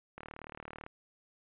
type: click train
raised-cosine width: 0.5 ms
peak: -29 dBFS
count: 27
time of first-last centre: 0.18-0.864 s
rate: 38 Hz
effects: resampled to 8000 Hz